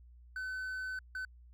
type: tone bursts at uneven times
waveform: triangle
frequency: 1516 Hz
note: F#6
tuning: 42 cents sharp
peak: -35 dBFS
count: 2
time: 0.36-0.99 / 1.15-1.25 s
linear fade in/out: 2 ms
effects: added 60 Hz sine -54 dBFS peak until 1.53 s